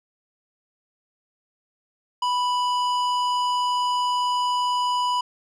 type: tone with low-pass filter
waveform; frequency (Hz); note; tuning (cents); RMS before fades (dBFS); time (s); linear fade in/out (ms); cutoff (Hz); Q
square; 987.8; B5; 0; -23; 2.22-5.21; 5; 5500; 0.71
effects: none